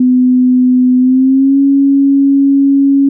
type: tone with pitch glide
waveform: sine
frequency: 252.3 to 276.7 Hz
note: B3 to C#4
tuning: +37 to -3 cents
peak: -5 dBFS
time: 0-3.09 s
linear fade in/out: 5 ms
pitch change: +160 cents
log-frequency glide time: 0.98-1.59 s
effects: none